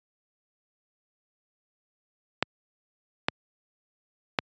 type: clicks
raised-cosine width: 0.3 ms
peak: -5 dBFS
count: 3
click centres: 2.426 / 3.285 / 4.388 s
effects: high-pass 100 Hz 12 dB/octave + resampled to 16000 Hz